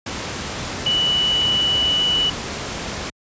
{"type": "tone in noise", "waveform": "sine", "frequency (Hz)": 2955, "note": "F#7", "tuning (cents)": -3, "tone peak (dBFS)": -16, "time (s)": [0.86, 2.3], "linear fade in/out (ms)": 5, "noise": "pink", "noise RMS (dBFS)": -27, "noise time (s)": [0.06, 3.1], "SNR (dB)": 8, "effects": ["high-pass 60 Hz 12 dB/octave", "resampled to 16000 Hz"]}